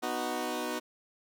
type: chord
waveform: 15% pulse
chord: B major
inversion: none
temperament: equal with one note detuned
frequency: 246.9 / 308.8 / 370 Hz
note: B3 / D#4 / F#4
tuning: 0 / -13 / 0 cents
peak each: -30 dBFS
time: 0.02-0.8 s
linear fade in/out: 20 ms
effects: none